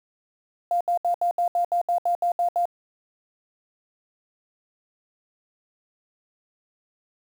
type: tone bursts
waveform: sine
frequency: 698.5 Hz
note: F5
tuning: in tune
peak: -19 dBFS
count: 12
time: 0.71-2.655 s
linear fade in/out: 2 ms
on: 97 ms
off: 71 ms
effects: 8-bit